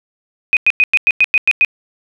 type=tone bursts; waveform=sine; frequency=2499 Hz; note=D#7; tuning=7 cents sharp; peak=-7 dBFS; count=9; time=0.53-1.648 s; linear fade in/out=0 ms; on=38 ms; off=97 ms; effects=none